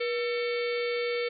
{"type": "harmonic tone with a mistuned harmonic", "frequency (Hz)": 447.4, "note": "A4", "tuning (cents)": 29, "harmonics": [1, 3, 4, 5, 6, 7, 8, 9, 10], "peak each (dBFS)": [-28, -41, -45, -35, -46, -45, -44, -50, -44], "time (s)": [0, 1.29], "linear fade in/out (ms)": 10, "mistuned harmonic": 1, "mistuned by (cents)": 120, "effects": []}